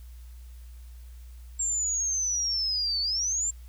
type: linear two-way sweep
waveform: sine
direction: down then up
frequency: 7459 to 4435 to 7459 Hz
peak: -25 dBFS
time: 1.59-3.51 s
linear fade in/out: 10 ms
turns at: 3.01 s
effects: added 60 Hz sine -42 dBFS peak until 3.68 s + white hiss -61 dBFS RMS until 3.68 s